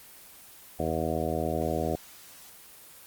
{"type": "harmonic tone", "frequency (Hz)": 80.2, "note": "E2", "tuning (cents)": -47, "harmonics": [1, 2, 3, 4, 5, 6, 7, 8, 9], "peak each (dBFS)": [-35, -35, -35, -35, -35, -35, -35, -35, -35], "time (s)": [0.79, 1.96], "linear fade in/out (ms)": 5, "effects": ["white hiss -50 dBFS RMS until 3.06 s", "Opus 24 kbps"]}